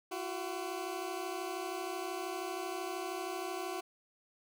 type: tone pair together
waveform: 20% pulse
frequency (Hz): 341.3 / 374.2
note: F4 / F#4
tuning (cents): -40 / +20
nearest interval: major second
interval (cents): 160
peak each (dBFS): -36 / -34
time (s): 0.11-3.81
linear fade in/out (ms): 10
effects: none